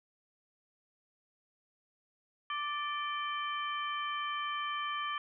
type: harmonic tone with a mistuned harmonic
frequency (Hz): 587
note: D5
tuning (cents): -1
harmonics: 2 / 3 / 4 / 5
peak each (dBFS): -35 / -42 / -43 / -42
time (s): 2.5-5.18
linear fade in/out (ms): 2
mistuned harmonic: 5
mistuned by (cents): +86
effects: none